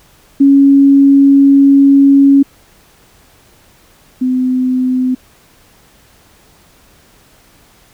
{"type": "tone pair in turn", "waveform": "sine", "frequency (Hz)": [277.2, 255.2], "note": ["C#4", "C4"], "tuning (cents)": [0, -43], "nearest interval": "minor second", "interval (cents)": 143, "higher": "first", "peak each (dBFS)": [-3, -10], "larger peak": "first", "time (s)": [[0.4, 2.43], [4.21, 5.15]], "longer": "first", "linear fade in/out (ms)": 10, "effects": ["pink hiss -47 dBFS RMS until 7.93 s"]}